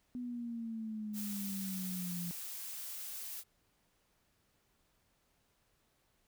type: exponential sweep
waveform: sine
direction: down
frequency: 248.8 to 171.9 Hz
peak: -38 dBFS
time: 0.15-2.31 s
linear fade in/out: 0 ms
type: noise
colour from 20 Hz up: blue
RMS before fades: -44 dBFS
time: 1.13-3.44 s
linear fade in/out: 50 ms
effects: pink hiss -75 dBFS RMS until 6.27 s